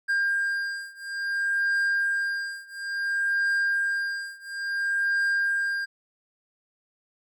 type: beating tone pair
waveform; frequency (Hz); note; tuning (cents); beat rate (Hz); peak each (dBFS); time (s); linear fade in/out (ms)
triangle; 1602 / 1602.58; G6 / G6; +37 / +38; 0.58; -25 / -26; 0.08-5.86; 20
effects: none